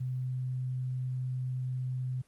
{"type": "tone", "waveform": "sine", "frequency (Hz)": 127.9, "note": "C3", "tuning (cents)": -39, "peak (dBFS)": -31, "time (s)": [0, 2.22], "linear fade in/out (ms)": 10, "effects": ["pink hiss -67 dBFS RMS until 2.27 s", "Opus 32 kbps"]}